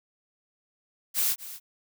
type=noise with echo; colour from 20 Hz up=blue; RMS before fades=-25 dBFS; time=1.14-1.36 s; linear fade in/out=50 ms; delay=240 ms; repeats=1; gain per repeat=-15 dB; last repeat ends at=1.6 s; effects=none